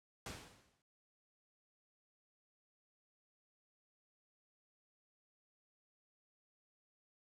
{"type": "noise with exponential decay", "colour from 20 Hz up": "pink", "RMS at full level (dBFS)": -43, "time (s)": [0.26, 0.82], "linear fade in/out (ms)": 2, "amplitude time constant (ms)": 120, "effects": ["high-pass 60 Hz 12 dB/octave", "low-pass 9000 Hz 12 dB/octave"]}